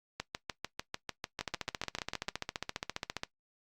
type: two click trains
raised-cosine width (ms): 0.2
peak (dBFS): -17 / -17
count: 15 / 28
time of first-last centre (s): 0.2-2.283 / 1.41-3.234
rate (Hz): 6.72 / 14.8
effects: noise-tail reverb RT60 0.1 s tail -19 dB re dry + Opus 48 kbps